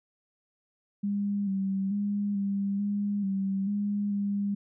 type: tone with pitch steps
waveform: sine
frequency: 202.3 / 193.6 / 203.7 / 198.7 / 203.7 / 194.2 / 204.4 / 201.6 Hz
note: G#3 / G3 / G#3 / G3 / G#3 / G3 / G#3 / G3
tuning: -45 / -21 / -33 / +24 / -33 / -16 / -27 / +49 cents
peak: -26 dBFS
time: 1.03-4.55 s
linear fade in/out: 10 ms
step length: 440 ms
effects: none